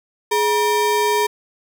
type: ring-modulated tone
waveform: square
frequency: 689 Hz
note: F5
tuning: 24 cents flat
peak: -13 dBFS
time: 0.31-1.27 s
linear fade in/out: 10 ms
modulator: 269 Hz
effects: none